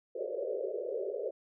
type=band-pass noise; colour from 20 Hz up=pink; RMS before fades=-36 dBFS; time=0.15-1.31 s; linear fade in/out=10 ms; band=380 to 600 Hz; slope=96 dB/octave; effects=none